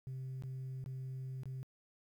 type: tone with dropouts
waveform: sine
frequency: 131 Hz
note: C3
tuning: 2 cents sharp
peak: -38 dBFS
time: 0.07-1.63 s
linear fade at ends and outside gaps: 0 ms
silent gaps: 0.423-0.436 / 0.841-0.861 / 1.434-1.456 s
effects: tanh soft clip ceiling -39 dBFS + 12-bit